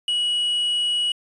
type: tone with quantisation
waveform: triangle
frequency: 2925 Hz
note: F#7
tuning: 21 cents flat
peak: -18 dBFS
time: 0.08-1.12 s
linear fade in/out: 2 ms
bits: 7
effects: resampled to 24000 Hz